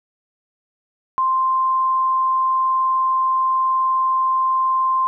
sine tone, 1046.5 Hz, C6, in tune, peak -15 dBFS, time 1.18-5.07 s, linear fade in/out 0 ms, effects none

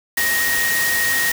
sine tone in noise, 1873 Hz, A#6, 8 cents sharp, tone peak -18 dBFS, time 0.17-1.32 s, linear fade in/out 5 ms, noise white, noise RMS -22 dBFS, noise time 0.17-1.32 s, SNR +1 dB, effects none

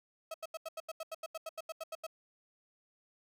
35% pulse tone bursts, 645 Hz, E5, 38 cents flat, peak -37 dBFS, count 16, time 0.31-2.067 s, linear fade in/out 5 ms, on 32 ms, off 83 ms, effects none

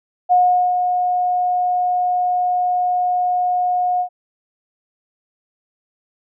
sine tone with ADSR envelope, 722 Hz, F#5, 43 cents flat, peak -9 dBFS, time 0.29-4.09 s, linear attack 30 ms, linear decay 410 ms, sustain -6 dB, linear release 87 ms, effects none

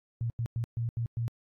sine tone bursts at uneven times, 116.54 Hz, A#2, in tune, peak -28 dBFS, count 6, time 0.21-0.3 / 0.39-0.46 / 0.56-0.64 / 0.77-0.89 / 0.97-1.06 / 1.17-1.28 s, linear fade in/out 0 ms, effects AAC 48 kbps

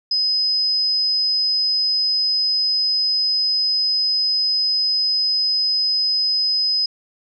sine tone, 5040 Hz, D#8, 21 cents sharp, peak -16 dBFS, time 0.11-6.86 s, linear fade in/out 5 ms, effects none

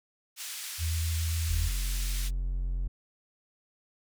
white band-pass noise, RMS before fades -39 dBFS, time 0.36-2.31 s, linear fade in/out 50 ms, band 1800 to 11000 Hz, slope 12 dB/octave
sine tone with vibrato, 81.9 Hz, E2, 11 cents flat, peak -27 dBFS, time 0.78-1.71 s, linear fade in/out 50 ms, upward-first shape sine, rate 7.3 Hz, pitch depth 12 cents each way
triangle tone, 44.38 Hz, F1, 29 cents sharp, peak -26 dBFS, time 1.49-2.88 s, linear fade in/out 10 ms
effects none

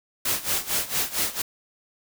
white noise with tremolo, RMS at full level -23 dBFS, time 0.25-1.42 s, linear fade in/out 5 ms, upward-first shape sine, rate 4.4 Hz, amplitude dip 85%, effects none

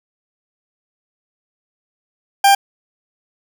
40% pulse tone, 794 Hz, G5, 22 cents sharp, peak -7 dBFS, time 2.44-2.55 s, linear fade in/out 5 ms, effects none

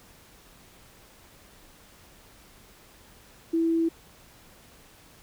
sine tone, 329.6 Hz, E4, in tune, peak -21 dBFS, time 3.53-3.89 s, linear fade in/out 10 ms, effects pink hiss -54 dBFS RMS until 5.22 s

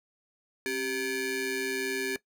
30% pulse ring-modulated tone, 659.3 Hz, E5, in tune, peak -23 dBFS, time 0.66-2.16 s, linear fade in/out 0 ms, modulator 1050 Hz, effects noise-tail reverb RT60 0.1 s tail -18 dB re dry

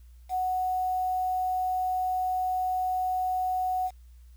sine tone with quantisation, 740 Hz, F#5, in tune, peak -25 dBFS, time 0.29-3.91 s, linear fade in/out 50 ms, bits 8, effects added 60 Hz sine -48 dBFS peak until 4.36 s + white hiss -69 dBFS RMS until 4.36 s

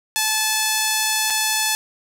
5% pulse tone with dropouts, 868 Hz, A5, 24 cents flat, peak -6 dBFS, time 0.16-1.75 s, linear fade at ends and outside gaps 0 ms, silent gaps 1.301-1.305 s, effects none

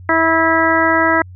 harmonic tone, 325.8 Hz, E4, 20 cents flat, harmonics 1 / 2 / 3 / 4 / 5 / 6, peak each -18 / -18 / -18 / -18 / -18 / -18 dBFS, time 0.09-1.22 s, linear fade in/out 2 ms, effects added 91 Hz sine -33 dBFS peak until 1.35 s

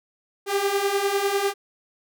sawtooth beating tone pair, 392 / 402 Hz, G4 / G4, 0 / +44 cents, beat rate 10 Hz, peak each -22 / -19 dBFS, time 0.46-1.54 s, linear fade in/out 50 ms, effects none

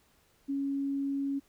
sine tone, 277.2 Hz, C#4, in tune, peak -29 dBFS, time 0.48-1.4 s, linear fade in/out 20 ms, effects pink hiss -67 dBFS RMS until 1.48 s

